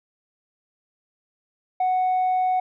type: tone with tanh clipping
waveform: triangle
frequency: 740 Hz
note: F#5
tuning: in tune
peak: -19 dBFS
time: 1.8-2.6 s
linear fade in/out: 5 ms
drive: 6 dB
effects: none